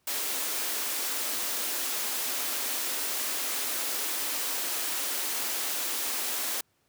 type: high-pass noise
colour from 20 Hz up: white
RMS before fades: -31 dBFS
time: 0.07-6.61 s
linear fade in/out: 5 ms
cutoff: 240 Hz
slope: 48 dB/octave
effects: pink hiss -71 dBFS RMS until 6.88 s + high-pass 80 Hz 12 dB/octave